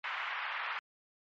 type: band-pass noise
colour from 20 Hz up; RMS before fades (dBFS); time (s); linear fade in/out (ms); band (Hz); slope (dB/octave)
pink; -38; 0.04-0.79; 0; 1000 to 2600; 24
effects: MP3 32 kbps